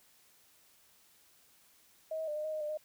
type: tone with pitch steps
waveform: sine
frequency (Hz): 634 / 638 / 599 / 608 / 624 / 619 / 599 / 614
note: D#5 / D#5 / D5 / D#5 / D#5 / D#5 / D5 / D#5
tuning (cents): +32 / +43 / +34 / -40 / +5 / -9 / +34 / -23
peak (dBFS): -34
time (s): 2.11-2.774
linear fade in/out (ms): 5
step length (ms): 83
effects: white hiss -65 dBFS RMS until 2.84 s